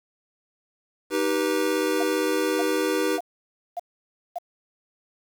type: chord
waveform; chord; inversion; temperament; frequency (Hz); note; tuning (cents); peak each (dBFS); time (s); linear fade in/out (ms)
square; Eb augmented; none; just; 311.1 / 388.9 / 486.1; Eb4 / G4 / B4; 0 / -14 / -28; -27; 1.1-3.2; 50
type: tone bursts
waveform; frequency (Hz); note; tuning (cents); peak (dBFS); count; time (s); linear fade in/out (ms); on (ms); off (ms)
sine; 698.5; F5; 0; -26; 5; 2-4.385; 5; 29; 560
effects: 8-bit